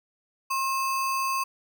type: tone with sample-and-hold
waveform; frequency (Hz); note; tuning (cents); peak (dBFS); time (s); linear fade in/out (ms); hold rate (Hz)
sine; 1069; C6; +37; -24; 0.5-1.44; 10; 3675
effects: none